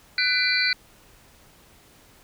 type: tone cluster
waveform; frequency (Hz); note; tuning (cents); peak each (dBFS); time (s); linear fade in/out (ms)
sine; 1496 / 2006 / 2373 / 4094 / 4559; F#6 / B6 / D7 / C8 / C#8; +19 / +26 / +17 / -38 / +48; -26; 0.18-0.73; 2
effects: pink hiss -54 dBFS RMS until 2.23 s